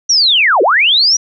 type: linear two-way sweep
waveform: sine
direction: down then up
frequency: 5890 to 335.4 to 5890 Hz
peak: -7 dBFS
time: 0.09-1.17 s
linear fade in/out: 10 ms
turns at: 0.62 s
effects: none